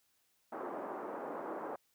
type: band-pass noise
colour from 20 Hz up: pink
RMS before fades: -42 dBFS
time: 0.52-1.76 s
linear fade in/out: 5 ms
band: 290 to 1200 Hz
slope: 24 dB/octave
effects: white hiss -75 dBFS RMS until 1.94 s